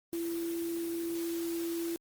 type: tone in noise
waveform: sine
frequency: 336.5 Hz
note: E4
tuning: 36 cents sharp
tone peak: -32 dBFS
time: 0.13-1.96 s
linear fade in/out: 0 ms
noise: white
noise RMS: -45 dBFS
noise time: 0.13-1.96 s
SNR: +10 dB
effects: Opus 24 kbps